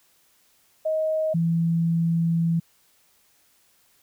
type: tone pair in turn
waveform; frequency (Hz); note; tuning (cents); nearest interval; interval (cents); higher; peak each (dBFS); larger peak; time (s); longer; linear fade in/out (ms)
sine; 629 / 166.6; D#5 / E3; +19 / +19; octave + major seventh; 2300; first; -21 / -19; second; 0.85-1.34 / 1.34-2.6; second; 10
effects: white hiss -62 dBFS RMS until 4.02 s